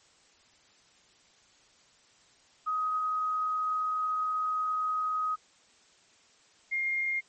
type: tone pair in turn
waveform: sine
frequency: 1258 / 2124 Hz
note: D#6 / C7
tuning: +19 / +25 cents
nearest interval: major sixth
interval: 906 cents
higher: second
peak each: -27 dBFS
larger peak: neither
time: 2.66-5.36 / 6.71-7.21 s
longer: first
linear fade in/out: 20 ms
effects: white hiss -62 dBFS RMS until 7.28 s + MP3 32 kbps